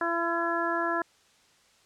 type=harmonic tone; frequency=337.8 Hz; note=E4; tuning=42 cents sharp; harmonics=1 / 2 / 3 / 4 / 5; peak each=-32 / -32 / -32 / -32 / -32 dBFS; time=0.01-1.02 s; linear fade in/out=2 ms; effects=white hiss -62 dBFS RMS until 1.85 s + low-pass 7000 Hz 12 dB/octave

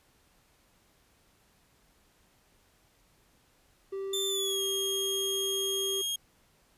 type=tone; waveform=triangle; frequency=389.5 Hz; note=G4; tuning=11 cents flat; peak=-31 dBFS; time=3.92-6.02 s; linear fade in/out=10 ms
type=tone with pitch glide; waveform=sawtooth; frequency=3550 to 3255 Hz; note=A7 to G#7; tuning=+15 to -36 cents; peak=-27 dBFS; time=4.13-6.16 s; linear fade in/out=5 ms; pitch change=-151 cents; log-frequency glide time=4.28-4.62 s
effects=pink hiss -66 dBFS RMS until 6.77 s + resampled to 32000 Hz

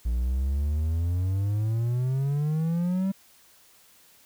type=exponential sweep; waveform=triangle; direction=up; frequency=57.2 to 196 Hz; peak=-21 dBFS; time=0.05-3.12 s; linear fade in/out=10 ms; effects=white hiss -57 dBFS RMS until 4.25 s

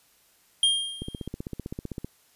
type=tone with exponential decay; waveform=square; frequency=3214 Hz; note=G7; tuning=43 cents sharp; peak=-17 dBFS; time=0.63-1.28 s; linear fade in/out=2 ms; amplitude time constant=140 ms
type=click train; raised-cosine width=3 ms; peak=-20 dBFS; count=17; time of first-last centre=1.02-2.046 s; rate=15.6 Hz
effects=white hiss -62 dBFS RMS until 2.35 s + resampled to 32000 Hz

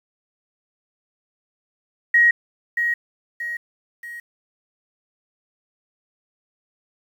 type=tone with echo; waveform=sine; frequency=1890 Hz; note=A#6; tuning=23 cents sharp; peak=-11 dBFS; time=2.14-2.31 s; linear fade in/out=5 ms; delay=630 ms; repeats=3; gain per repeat=-7 dB; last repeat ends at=4.2 s; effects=8-bit

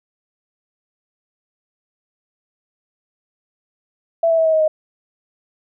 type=tone with pitch steps; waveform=sine; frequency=665 / 656.2 / 647.6 / 639 / 630.6 / 622.3 Hz; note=E5 / E5 / E5 / D#5 / D#5 / D#5; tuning=+15 / -8 / -31 / +46 / +23 / 0 cents; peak=-12 dBFS; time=4.23-4.68 s; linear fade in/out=5 ms; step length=75 ms; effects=none

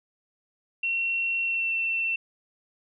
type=tone with pitch glide; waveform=sine; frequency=2724 to 2693 Hz; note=F7 to E7; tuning=-44 to +36 cents; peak=-24 dBFS; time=0.83-2.16 s; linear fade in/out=5 ms; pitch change=-20 cents; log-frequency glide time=1.43-1.73 s; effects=none

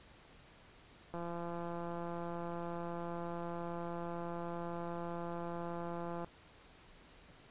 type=click train; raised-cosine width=1 ms; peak=-29 dBFS; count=874; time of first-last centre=1.14-6.245 s; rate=171 Hz; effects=pink hiss -60 dBFS RMS until 7.5 s + resampled to 8000 Hz

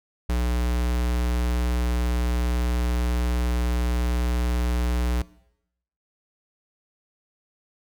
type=tone; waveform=square; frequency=60.3 Hz; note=B1; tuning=41 cents flat; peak=-22 dBFS; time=0.29-5.22 s; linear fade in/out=5 ms; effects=noise-tail reverb RT60 0.8 s tail -20 dB re dry

